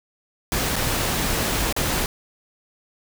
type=noise with dropouts; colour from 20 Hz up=pink; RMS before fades=-23 dBFS; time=0.52-2.06 s; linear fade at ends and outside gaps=1 ms; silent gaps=0.758-0.763 / 1.726-1.764 s; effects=none